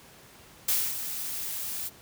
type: noise with ADSR envelope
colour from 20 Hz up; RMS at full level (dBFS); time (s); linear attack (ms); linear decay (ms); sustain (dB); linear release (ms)
blue; -24; 0.68-1.9; 6; 250; -10; 29
effects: pink hiss -52 dBFS RMS until 2.01 s + high-pass 60 Hz 12 dB/octave